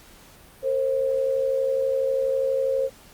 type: tone pair together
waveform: sine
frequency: 460.3 / 532.5 Hz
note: A#4 / C5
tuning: -22 / +30 cents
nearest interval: minor third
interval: 252 cents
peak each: -28 / -21 dBFS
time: 0.62-2.9 s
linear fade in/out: 50 ms
effects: pink hiss -50 dBFS RMS until 3.13 s + Opus 48 kbps